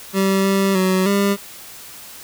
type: tone with pitch steps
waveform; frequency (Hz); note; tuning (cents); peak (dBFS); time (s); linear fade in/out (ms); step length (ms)
25% pulse; 193.5 / 195 / 186.9 / 199.9; G3 / G3 / F#3 / G3; -22 / -9 / +18 / +34; -11; 0.13-1.37; 50; 310
effects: white hiss -38 dBFS RMS until 2.23 s